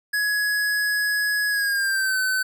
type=tone with pitch glide; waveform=square; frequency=1678 to 1521.1 Hz; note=G#6 to F#6; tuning=+17 to +47 cents; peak=-21 dBFS; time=0.13-2.43 s; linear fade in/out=10 ms; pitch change=-170 cents; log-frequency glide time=1.49-2.18 s; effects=none